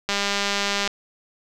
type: click train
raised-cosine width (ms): 0.2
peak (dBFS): -6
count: 159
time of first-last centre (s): 0.09-0.876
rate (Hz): 201
effects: none